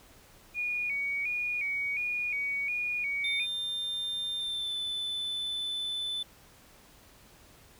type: tone with vibrato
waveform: sine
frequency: 2345 Hz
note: D7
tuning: 3 cents flat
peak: -29 dBFS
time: 0.54-3.47 s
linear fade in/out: 50 ms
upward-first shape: square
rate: 1.4 Hz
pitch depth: 72 cents each way
type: tone with pitch glide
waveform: triangle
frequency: 3600 to 3514 Hz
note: A7 to A7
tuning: +39 to -3 cents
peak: -30 dBFS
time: 3.24-6.23 s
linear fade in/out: 5 ms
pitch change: -42 cents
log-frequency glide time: 4.38-4.77 s
effects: pink hiss -57 dBFS RMS until 7.79 s